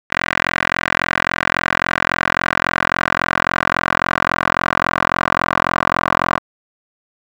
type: tone with band-pass filter sweep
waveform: 10% pulse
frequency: 43.65 Hz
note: F1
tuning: in tune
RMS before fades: -18 dBFS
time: 0.1-6.39 s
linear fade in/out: 20 ms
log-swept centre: 1800 to 1200 Hz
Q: 2.4
effects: none